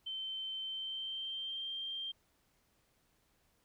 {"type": "tone with pitch glide", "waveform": "sine", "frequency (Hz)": [3094, 3172], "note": ["G7", "G7"], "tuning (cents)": [-23, 20], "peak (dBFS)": -38, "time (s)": [0.06, 2.12], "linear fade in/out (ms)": 10, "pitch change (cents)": 43, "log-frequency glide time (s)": [0.63, 1.72], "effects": ["pink hiss -74 dBFS RMS until 3.64 s"]}